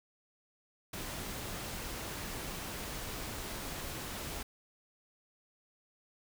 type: noise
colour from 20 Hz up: pink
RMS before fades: -41 dBFS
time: 0.93-4.43 s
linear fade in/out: 5 ms
effects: none